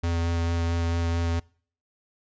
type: tone with vibrato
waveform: square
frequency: 84.4 Hz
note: E2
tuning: 41 cents sharp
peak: -24 dBFS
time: 0.03-1.4 s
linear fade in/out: 10 ms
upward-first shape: sine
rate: 4.5 Hz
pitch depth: 11 cents each way
effects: noise-tail reverb RT60 0.5 s tail -25 dB re dry + resampled to 16000 Hz